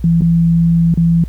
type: tone with dropouts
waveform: sine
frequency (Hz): 167.5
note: E3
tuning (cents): +28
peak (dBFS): -8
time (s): 0.04-1.24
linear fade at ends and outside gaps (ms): 2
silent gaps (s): 0.209-0.219 / 0.941-0.974
effects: added 60 Hz sine -23 dBFS peak until 1.28 s + pink hiss -49 dBFS RMS until 1.28 s